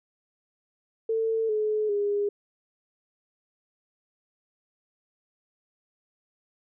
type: tone with pitch steps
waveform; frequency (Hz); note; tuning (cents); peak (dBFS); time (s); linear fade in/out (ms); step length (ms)
sine; 447.7 / 427.7 / 408.6; A4 / A4 / G#4; +30 / -49 / -28; -23; 1.09-2.29; 5; 400
effects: none